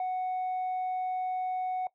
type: tone with tanh clipping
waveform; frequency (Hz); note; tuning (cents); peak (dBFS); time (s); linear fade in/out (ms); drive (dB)
triangle; 740; F#5; 0; -29; 0-1.87; 2; 6
effects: noise-tail reverb RT60 0.1 s tail -18 dB re dry